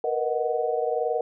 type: chord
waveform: sine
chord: B major seventh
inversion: third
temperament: equal with one note detuned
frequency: 466.2 / 487.6 / 622.3 / 740 Hz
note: A#4 / B4 / D#5 / F#5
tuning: 0 / -22 / 0 / 0 cents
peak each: -27 / -29 / -29 / -29 dBFS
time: 0.04-1.21 s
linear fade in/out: 2 ms
effects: none